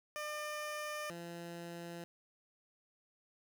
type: tone pair in turn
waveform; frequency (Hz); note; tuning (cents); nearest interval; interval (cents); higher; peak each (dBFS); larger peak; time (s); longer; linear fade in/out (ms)
15% pulse; 601 / 170.91; D5 / F3; +40 / -37; octave + minor seventh; 2177; first; -33 / -38; first; 0.16-1.1 / 1.1-2.04; neither; 0
effects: none